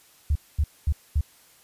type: tone bursts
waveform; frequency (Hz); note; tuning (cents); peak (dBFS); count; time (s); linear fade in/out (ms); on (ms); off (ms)
sine; 73.6; D2; +4; -18; 4; 0.3-1.21; 5; 55; 230
effects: white hiss -56 dBFS RMS until 1.63 s + resampled to 32000 Hz